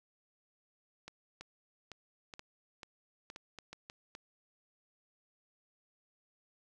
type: clicks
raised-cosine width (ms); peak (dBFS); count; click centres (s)
0.2; -29; 12; 1.08 / 1.41 / 1.917 / 2.338 / 2.394 / 2.832 / 3.301 / 3.361 / 3.587 / 3.73 / 3.899 / 4.151
effects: none